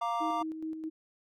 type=chord; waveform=triangle; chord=Bb major; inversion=second; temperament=equal; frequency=698.5 / 932.3 / 1174.7 Hz; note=F5 / Bb5 / D6; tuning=0 / 0 / 0 cents; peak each=-32 dBFS; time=0.01-0.43 s; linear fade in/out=10 ms
type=tone with tremolo; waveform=sine; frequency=317 Hz; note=D#4; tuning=32 cents sharp; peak=-33 dBFS; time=0.2-0.9 s; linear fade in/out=20 ms; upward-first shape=square; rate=4.7 Hz; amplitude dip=45%
effects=none